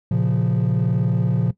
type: chord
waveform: triangle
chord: Bb minor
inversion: none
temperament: equal with one note detuned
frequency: 116.54 / 137.55 / 174.61 Hz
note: Bb2 / Db3 / F3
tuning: 0 / -13 / 0 cents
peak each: -18 dBFS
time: 0.11-1.51 s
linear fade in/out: 5 ms
effects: noise-tail reverb RT60 0.1 s tail -18 dB re dry + tanh soft clip ceiling -11 dBFS